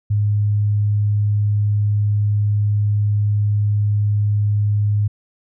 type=tone; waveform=sine; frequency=103.83 Hz; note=G#2; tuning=in tune; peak=-14 dBFS; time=0.1-5.08 s; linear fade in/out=10 ms; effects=none